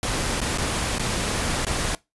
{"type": "noise with dropouts", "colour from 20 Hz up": "pink", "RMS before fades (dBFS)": -25, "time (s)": [0.03, 1.95], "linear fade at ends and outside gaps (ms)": 1, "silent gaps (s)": [[0.404, 0.415], [0.576, 0.583], [0.984, 0.995], [1.65, 1.667]], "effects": ["noise-tail reverb RT60 0.2 s tail -21 dB re dry", "resampled to 24000 Hz"]}